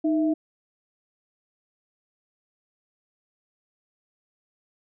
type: tone pair together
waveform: sine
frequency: 311.1 / 659.3 Hz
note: D#4 / E5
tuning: 0 / 0 cents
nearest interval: octave + minor second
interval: 1300 cents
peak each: -20 / -30 dBFS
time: 0.04-0.34 s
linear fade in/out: 10 ms
effects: none